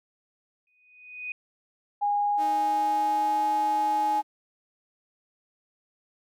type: tone with exponential growth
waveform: sine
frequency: 2489 Hz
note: D#7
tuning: in tune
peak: -29 dBFS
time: 0.67-1.32 s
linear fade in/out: 2 ms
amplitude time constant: 140 ms
type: tone with pitch glide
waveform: sine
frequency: 820 to 841.6 Hz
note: G#5 to G#5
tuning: -22 to +23 cents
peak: -22 dBFS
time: 2.01-4.22 s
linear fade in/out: 20 ms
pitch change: +45 cents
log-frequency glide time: 2.16-3.47 s
type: tone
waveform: sawtooth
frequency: 311.1 Hz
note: D#4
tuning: in tune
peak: -32 dBFS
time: 2.37-4.23 s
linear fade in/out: 50 ms
effects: none